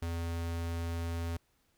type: tone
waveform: square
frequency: 84.1 Hz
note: E2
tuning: 35 cents sharp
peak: -34 dBFS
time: 0.02-1.37 s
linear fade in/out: 5 ms
effects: pink hiss -73 dBFS RMS until 1.77 s